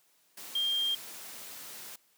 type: tone in noise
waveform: sine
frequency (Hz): 3200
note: G7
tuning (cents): +35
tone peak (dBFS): -27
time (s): 0.55-0.95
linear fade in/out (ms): 5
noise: white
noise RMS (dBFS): -45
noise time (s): 0.37-1.96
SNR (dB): +15
effects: white hiss -68 dBFS RMS until 2.17 s + high-pass 150 Hz 12 dB/octave